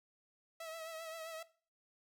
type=tone with vibrato; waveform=sawtooth; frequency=649 Hz; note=E5; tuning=27 cents flat; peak=-40 dBFS; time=0.6-1.43 s; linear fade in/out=5 ms; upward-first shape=triangle; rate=7.6 Hz; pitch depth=48 cents each way; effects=noise-tail reverb RT60 0.4 s tail -18 dB re dry